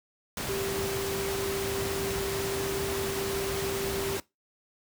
sine tone in noise, 392 Hz, G4, in tune, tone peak -31 dBFS, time 0.49-4.17 s, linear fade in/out 2 ms, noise pink, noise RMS -33 dBFS, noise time 0.37-4.2 s, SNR -1 dB, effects noise-tail reverb RT60 0.2 s tail -21 dB re dry + high-pass 60 Hz 12 dB/octave

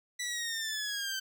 15% pulse linear sweep, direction down, 1975.5 to 1541 Hz, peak -27 dBFS, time 0.19-1.2 s, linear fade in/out 10 ms, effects none

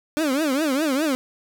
30% pulse tone with vibrato, 288.5 Hz, D4, 31 cents flat, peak -17 dBFS, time 0.17-1.15 s, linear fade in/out 0 ms, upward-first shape triangle, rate 4.9 Hz, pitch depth 240 cents each way, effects none

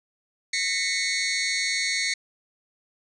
20% pulse tone cluster, 1834 / 2007 / 2203 Hz, A#6 / B6 / C#7, -29 / +27 / -11 cents, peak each -28 / -24 / -20 dBFS, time 0.53-2.14 s, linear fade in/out 5 ms, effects resampled to 22050 Hz

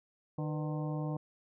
harmonic tone with a mistuned harmonic, 151.7 Hz, D#3, 44 cents flat, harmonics 1 / 2 / 3 / 4 / 5 / 6 / 7, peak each -34 / -40 / -44 / -46 / -48 / -50 / -51 dBFS, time 0.38-1.17 s, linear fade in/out 5 ms, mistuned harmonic 3, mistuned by +140 cents, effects none

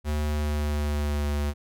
square tone with pitch glide, 75 to 72.95 Hz, D2 to D2, +37 to -11 cents, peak -25 dBFS, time 0.04-1.54 s, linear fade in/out 50 ms, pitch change -48 cents, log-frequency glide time 0.26-1.31 s, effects none

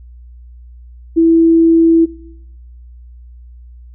sine tone, 329.6 Hz, E4, in tune, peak -6 dBFS, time 1.16-2.06 s, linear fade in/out 20 ms, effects noise-tail reverb RT60 0.9 s tail -21 dB re dry + added 60 Hz sine -34 dBFS peak until 3.94 s

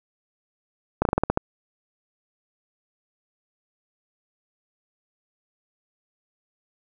slowing click train, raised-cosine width 1 ms, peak -5 dBFS, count 8, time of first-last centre 1.02-1.374 s, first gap 32 ms, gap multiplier 1.15, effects none

